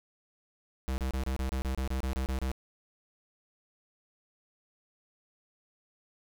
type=tone bursts; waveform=square; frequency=65.41 Hz; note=C2; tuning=in tune; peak=-30 dBFS; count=13; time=0.88-2.516 s; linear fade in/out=0 ms; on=100 ms; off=28 ms; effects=none